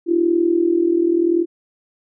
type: tone with amplitude modulation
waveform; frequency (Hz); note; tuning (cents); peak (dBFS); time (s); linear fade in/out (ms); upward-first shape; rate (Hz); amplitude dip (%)
sine; 340.3; F4; -45; -10; 0.06-1.46; 50; sine; 40.6; 75
effects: none